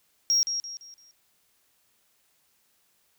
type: tone with echo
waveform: sine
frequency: 5600 Hz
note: F8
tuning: 4 cents sharp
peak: -17 dBFS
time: 0.3-0.43 s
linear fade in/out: 0 ms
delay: 170 ms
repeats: 4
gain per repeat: -9 dB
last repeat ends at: 1.11 s
effects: tanh soft clip ceiling -18 dBFS + white hiss -68 dBFS RMS until 3.18 s